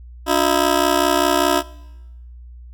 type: ring-modulated tone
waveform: 15% pulse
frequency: 324.3 Hz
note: E4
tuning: 28 cents flat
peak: -5 dBFS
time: 0.26-1.63 s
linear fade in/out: 50 ms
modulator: 32.5 Hz
effects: noise-tail reverb RT60 1.0 s tail -22 dB re dry + added 60 Hz sine -36 dBFS peak until 2.73 s